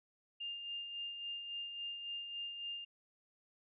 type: tone with tremolo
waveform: sine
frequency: 2807 Hz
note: F7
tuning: 8 cents sharp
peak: -39 dBFS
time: 0.4-2.85 s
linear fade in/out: 10 ms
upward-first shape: sine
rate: 3.6 Hz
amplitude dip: 45%
effects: none